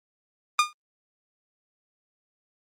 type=tone with exponential decay; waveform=sawtooth; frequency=1214 Hz; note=D#6; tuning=43 cents flat; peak=-10 dBFS; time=0.59-0.73 s; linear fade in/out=1 ms; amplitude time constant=30 ms; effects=low-pass 8000 Hz 12 dB/octave + Opus 32 kbps